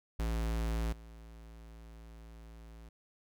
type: tone with level steps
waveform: square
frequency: 56 Hz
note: A1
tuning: 31 cents sharp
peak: -32 / -50 dBFS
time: 0.19-2.89 s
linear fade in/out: 5 ms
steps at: 0.92 s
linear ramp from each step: 10 ms
effects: none